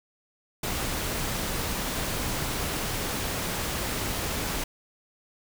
pink noise, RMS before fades -30 dBFS, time 0.63-4.64 s, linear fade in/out 5 ms, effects none

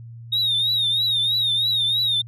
sine tone with vibrato, 3729 Hz, A#7, in tune, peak -16 dBFS, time 0.32-2.22 s, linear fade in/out 10 ms, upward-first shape triangle, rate 3.1 Hz, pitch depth 110 cents each way, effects tanh soft clip ceiling -16 dBFS + added 116 Hz sine -36 dBFS peak until 2.27 s

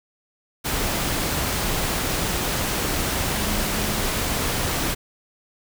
sine tone in noise, 210.4 Hz, G#3, 23 cents sharp, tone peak -31 dBFS, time 3.27-4.03 s, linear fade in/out 20 ms, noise pink, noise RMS -24 dBFS, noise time 0.64-4.95 s, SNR -10 dB, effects none

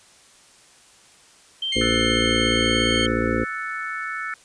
sine tone, 3136 Hz, G7, in tune, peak -23 dBFS, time 1.62-3.07 s, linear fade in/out 5 ms
sawtooth tone with pitch glide, 2130 to 2181 Hz, C7 to C#7, +30 to -29 cents, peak -22 dBFS, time 1.72-3.06 s, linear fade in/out 5 ms, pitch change +41 cents, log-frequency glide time 2.02-2.84 s
harmonic tone, 57 Hz, A#1, 38 cents flat, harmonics 1 / 2 / 4 / 5 / 6 / 7 / 8 / 9, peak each -30 / -30 / -26 / -27 / -29 / -29 / -32 / -27 dBFS, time 1.75-3.45 s, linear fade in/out 20 ms
sine chord, F# minor seventh, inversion third, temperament equal, 1318.5 / 1480 / 1760 / 2217 Hz, E6 / F#6 / A6 / C#7, 0 / 0 / 0 / 0 cents, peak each -31 / -33 / -31 / -34 dBFS, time 1.81-4.34 s, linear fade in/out 2 ms
effects white hiss -52 dBFS RMS until 4.44 s + resampled to 22050 Hz

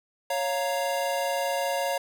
square chord, Bb minor, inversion first, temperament equal, 554.4 / 698.5 / 932.3 Hz, Db5 / F5 / Bb5, 0 / 0 / 0 cents, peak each -29 / -31 / -33 dBFS, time 0.3-1.98 s, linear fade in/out 5 ms, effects none

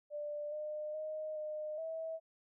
sine tone with pitch steps, 591 / 606 / 620 / 611 / 647 Hz, D5 / D#5 / D#5 / D#5 / E5, +11 / -46 / -6 / -32 / -32 cents, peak -38 dBFS, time 0.1-2.2 s, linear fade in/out 50 ms, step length 420 ms, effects none

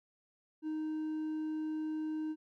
triangle tone with hard clipping, 311.1 Hz, D#4, in tune, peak -35 dBFS, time 0.62-2.36 s, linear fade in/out 50 ms, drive 5 dB, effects none

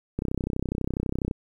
click train, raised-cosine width 3 ms, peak -14 dBFS, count 37, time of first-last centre 0.19-1.311 s, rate 32.1 Hz, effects 9-bit

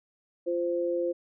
sine tone pair together, 346.6 / 520.1 Hz, F4 / C5, -13 / -10 cents, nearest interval perfect fifth, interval 703 cents, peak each -29 / -28 dBFS, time 0.46-1.13 s, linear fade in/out 20 ms, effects none

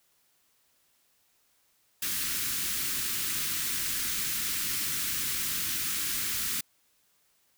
white band-stop noise, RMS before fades -31 dBFS, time 2.02-6.61 s, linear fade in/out 5 ms, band 340 to 1300 Hz, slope 24 dB/octave, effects white hiss -69 dBFS RMS until 7.57 s

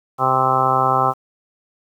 harmonic tone, 130.81 Hz, C3, in tune, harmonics 1 / 2 / 3 / 4 / 5 / 6 / 7 / 8 / 9 / 10, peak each -26 / -31 / -27 / -26 / -27 / -19 / -28 / -20 / -24 / -20 dBFS, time 0.18-1.14 s, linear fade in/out 50 ms, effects 8-bit

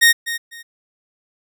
sawtooth tone with echo, 1858 Hz, A#6, 6 cents flat, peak -5 dBFS, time 0.01-0.13 s, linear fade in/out 20 ms, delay 250 ms, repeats 2, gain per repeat -13 dB, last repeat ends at 0.63 s, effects none

